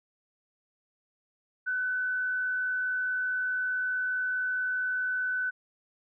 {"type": "tone with frequency modulation", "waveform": "sine", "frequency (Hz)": 1504, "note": "F#6", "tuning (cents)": 28, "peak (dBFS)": -27, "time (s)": [1.66, 5.51], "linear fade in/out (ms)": 20, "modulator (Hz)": 64.7, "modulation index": 0.27, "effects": []}